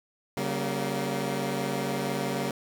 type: chord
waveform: 15% pulse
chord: G diminished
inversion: second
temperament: equal with one note detuned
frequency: 138.59 / 191.3 / 233.1 Hz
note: Db3 / G3 / Bb3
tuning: 0 / -42 / 0 cents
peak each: -26 dBFS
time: 0.37-2.51 s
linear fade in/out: 2 ms
effects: none